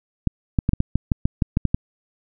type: clicks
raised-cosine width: 5 ms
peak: -5 dBFS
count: 12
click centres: 0.273 / 0.588 / 0.691 / 0.734 / 0.804 / 0.956 / 1.118 / 1.255 / 1.422 / 1.571 / 1.653 / 1.745 s
effects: none